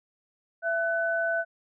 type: tone pair together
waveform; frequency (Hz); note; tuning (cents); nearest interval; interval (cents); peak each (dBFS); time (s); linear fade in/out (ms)
sine; 668.2 / 1500; E5 / F#6; +23 / +23; octave + major second; 1400; -27; 0.62-1.45; 50
effects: none